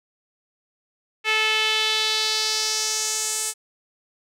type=tone with band-pass filter sweep; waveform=sawtooth; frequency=435.6 Hz; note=A4; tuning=17 cents flat; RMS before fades=-23 dBFS; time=1.24-3.54 s; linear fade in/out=50 ms; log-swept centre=2500 to 8400 Hz; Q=2.5; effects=none